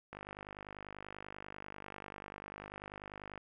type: click train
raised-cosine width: 0.5 ms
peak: -30 dBFS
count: 164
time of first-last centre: 0.13-3.377 s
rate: 50.2 Hz
effects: none